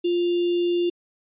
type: tone with sample-and-hold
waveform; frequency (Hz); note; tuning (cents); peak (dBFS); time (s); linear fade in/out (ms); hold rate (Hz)
sine; 349.2; F4; 0; -19; 0.04-0.9; 10; 3150
effects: resampled to 8000 Hz